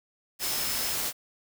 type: tone in noise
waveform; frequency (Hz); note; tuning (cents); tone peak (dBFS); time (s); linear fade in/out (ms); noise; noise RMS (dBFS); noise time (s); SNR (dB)
sine; 5210; E8; -21; -36; 0.39-0.96; 50; white; -30; 0.39-1.13; -9
effects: none